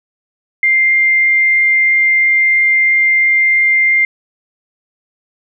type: tone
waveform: sine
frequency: 2101 Hz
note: C7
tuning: 7 cents sharp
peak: -8 dBFS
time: 0.63-4.05 s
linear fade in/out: 2 ms
effects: none